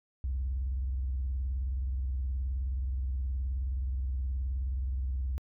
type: tone with vibrato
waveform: sine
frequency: 65 Hz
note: C2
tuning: 11 cents flat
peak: -28 dBFS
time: 0.24-5.38 s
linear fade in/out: 0 ms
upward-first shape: square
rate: 19 Hz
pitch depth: 140 cents each way
effects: tanh soft clip ceiling -26 dBFS